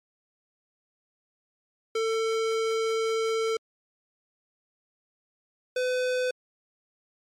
square tone pair in turn, 447.4 / 504.2 Hz, A4 / B4, +29 / +36 cents, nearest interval major second, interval 207 cents, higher second, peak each -25 dBFS, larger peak neither, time 1.95-3.57 / 5.76-6.31 s, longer first, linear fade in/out 5 ms, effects low-pass 7000 Hz 12 dB/octave + MP3 64 kbps

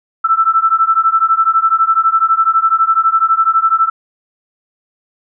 sine beating tone pair, 1320 / 1332 Hz, E6 / E6, +2 / +18 cents, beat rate 12 Hz, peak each -12 dBFS, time 0.24-3.9 s, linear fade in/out 10 ms, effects none

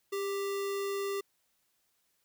sine tone with sample-and-hold, 398 Hz, G4, 26 cents sharp, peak -31 dBFS, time 0.12-1.21 s, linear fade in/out 10 ms, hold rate 1575 Hz, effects white hiss -75 dBFS RMS until 2.24 s

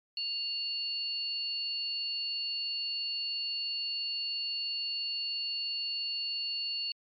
sine tone pair together, 2797 / 4423 Hz, F7 / C#8, +2 / -5 cents, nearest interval minor sixth, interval 793 cents, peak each -37 / -33 dBFS, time 0.17-6.92 s, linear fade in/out 2 ms, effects MP3 48 kbps

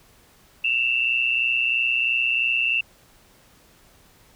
sine tone pair together, 2650 / 2773 Hz, E7 / F7, +9 / -13 cents, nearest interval minor second, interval 78 cents, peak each -21 / -23 dBFS, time 0.64-2.81 s, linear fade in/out 5 ms, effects pink hiss -55 dBFS RMS until 4.35 s

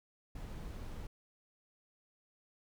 brown noise, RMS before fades -44 dBFS, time 0.35-1.07 s, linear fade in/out 5 ms, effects none

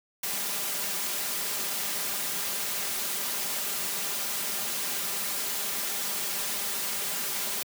white noise with comb filter, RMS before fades -31 dBFS, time 0.23-7.63 s, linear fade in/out 5 ms, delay 5 ms, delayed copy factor +0.55, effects high-pass 150 Hz 12 dB/octave

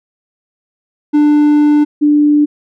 triangle / sine tone pair in turn, 296.5 / 295.4 Hz, D4 / D4, +17 / +10 cents, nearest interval unison, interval 7 cents, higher first, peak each -4 / -6 dBFS, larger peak first, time 1.13-1.85 / 2.01-2.46 s, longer first, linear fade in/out 20 ms, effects none

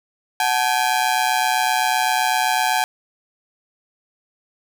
sawtooth ring-modulated tone, 805 Hz, G5, 46 cents sharp, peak -10 dBFS, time 0.4-2.84 s, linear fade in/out 0 ms, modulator 63.9 Hz, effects none

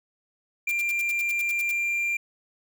triangle tone, 2381 Hz, D7, 23 cents sharp, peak -22 dBFS, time 0.67-2.17 s, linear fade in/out 5 ms
blue noise bursts, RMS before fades -36 dBFS, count 11, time 0.69-1.714 s, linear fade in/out 0 ms, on 24 ms, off 76 ms
effects none

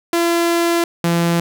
sawtooth tone pair in turn, 340 / 170 Hz, F4 / F3, -46 / -46 cents, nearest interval octave, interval 1200 cents, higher first, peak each -10 dBFS, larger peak neither, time 0.13-0.84 / 1.04-1.4 s, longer first, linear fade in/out 2 ms, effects none

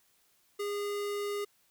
square tone, 408.9 Hz, G#4, 27 cents flat, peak -33 dBFS, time 0.59-1.45 s, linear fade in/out 10 ms, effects white hiss -69 dBFS RMS until 1.7 s

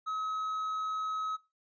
triangle tone, 1279 Hz, D#6, 47 cents sharp, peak -30 dBFS, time 0.06-1.37 s, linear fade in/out 20 ms, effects noise-tail reverb RT60 0.3 s tail -23 dB re dry + resampled to 16000 Hz

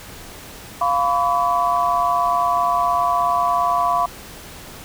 sine tone cluster, 698 / 1002 / 1139 Hz, F5 / B5 / C#6, -1 / +25 / +47 cents, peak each -20 dBFS, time 0.81-4.06 s, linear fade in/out 5 ms, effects pink hiss -38 dBFS RMS until 4.84 s

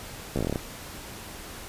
slowing click train, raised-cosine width 2 ms, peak -14 dBFS, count 10, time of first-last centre 0.36-0.558 s, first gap 14 ms, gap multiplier 1.11, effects pink hiss -41 dBFS RMS until 1.68 s + resampled to 32000 Hz

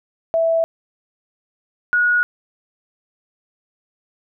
sine tone pair in turn, 658 / 1453 Hz, E5 / F#6, -3 / -32 cents, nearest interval octave + major second, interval 1371 cents, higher second, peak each -14 / -13 dBFS, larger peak second, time 0.34-0.64 / 1.93-2.23 s, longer neither, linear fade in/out 0 ms, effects none

